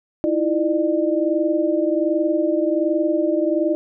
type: tone cluster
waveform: sine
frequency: 317.1 / 338.4 / 601 Hz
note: D#4 / E4 / D5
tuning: +33 / +45 / +40 cents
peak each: -21 dBFS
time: 0.24-3.75 s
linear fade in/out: 0 ms
effects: none